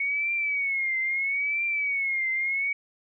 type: tone with vibrato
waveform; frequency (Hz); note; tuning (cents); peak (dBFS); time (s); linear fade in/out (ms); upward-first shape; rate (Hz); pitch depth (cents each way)
sine; 2217; C#7; 0; -24; 0-2.73; 5; triangle; 0.76; 120
effects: none